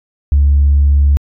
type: tone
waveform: sine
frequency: 71.1 Hz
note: C#2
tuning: 45 cents sharp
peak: -5 dBFS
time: 0.32-1.17 s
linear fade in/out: 0 ms
effects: tanh soft clip ceiling -3 dBFS